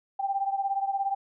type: beating tone pair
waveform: sine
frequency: 784 / 801 Hz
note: G5 / G5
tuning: 0 / +37 cents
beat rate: 17 Hz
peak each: -27 / -31 dBFS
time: 0.19-1.15 s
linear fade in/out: 10 ms
effects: none